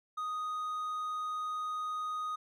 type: tone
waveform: triangle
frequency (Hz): 1244.5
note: D#6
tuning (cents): 0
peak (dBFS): -32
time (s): 0.17-2.36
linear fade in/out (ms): 10
effects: none